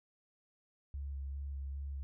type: tone with vibrato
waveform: sine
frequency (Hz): 69.3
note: C#2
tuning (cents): 0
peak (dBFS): -38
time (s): 0.94-2.03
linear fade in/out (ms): 0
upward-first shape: square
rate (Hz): 2.5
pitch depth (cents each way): 17
effects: none